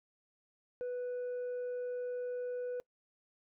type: tone with tanh clipping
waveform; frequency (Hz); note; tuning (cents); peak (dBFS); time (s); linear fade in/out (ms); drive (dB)
triangle; 493.9; B4; 0; -36; 0.81-2.8; 0; 7
effects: noise-tail reverb RT60 0.1 s tail -23 dB re dry